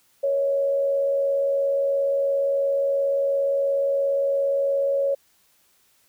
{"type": "tone with frequency modulation", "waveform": "sine", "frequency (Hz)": 554.4, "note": "C#5", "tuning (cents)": 0, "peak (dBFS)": -19, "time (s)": [0.23, 5.15], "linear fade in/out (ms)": 10, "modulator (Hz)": 82.9, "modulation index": 0.32, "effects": ["white hiss -62 dBFS RMS until 6.08 s"]}